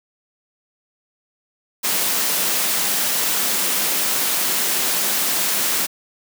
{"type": "high-pass noise", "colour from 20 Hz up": "white", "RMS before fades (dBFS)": -20, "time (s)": [1.83, 5.87], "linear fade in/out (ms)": 20, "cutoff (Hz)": 150, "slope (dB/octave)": 96, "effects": []}